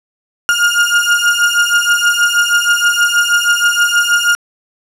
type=beating tone pair; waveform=35% pulse; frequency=1415 / 1421.3 Hz; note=F6 / F6; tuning=+22 / +30 cents; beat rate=6.3 Hz; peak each=-11 dBFS; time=0.49-4.35 s; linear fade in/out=0 ms; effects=low-pass 12000 Hz 12 dB/octave + 7-bit